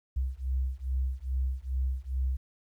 sine beating tone pair, 63.8 / 66.2 Hz, C2 / C2, -43 / +21 cents, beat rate 2.4 Hz, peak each -31 / -31 dBFS, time 0.16-2.37 s, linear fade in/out 10 ms, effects 11-bit

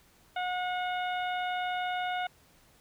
harmonic tone, 726 Hz, F#5, 33 cents flat, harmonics 1 / 2 / 3 / 4 / 5, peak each -31 / -37 / -41 / -43 / -45 dBFS, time 0.36-2.27 s, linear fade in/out 5 ms, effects pink hiss -62 dBFS RMS until 2.8 s

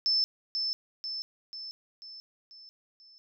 sine tone with echo, 5274 Hz, E8, in tune, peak -23 dBFS, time 0.06-0.24 s, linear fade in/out 0 ms, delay 490 ms, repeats 6, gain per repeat -5 dB, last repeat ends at 3.18 s, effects none

